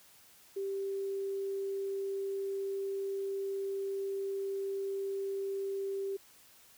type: tone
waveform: sine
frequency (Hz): 392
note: G4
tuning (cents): 0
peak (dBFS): -33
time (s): 0.56-6.17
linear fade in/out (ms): 10
effects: white hiss -60 dBFS RMS until 6.77 s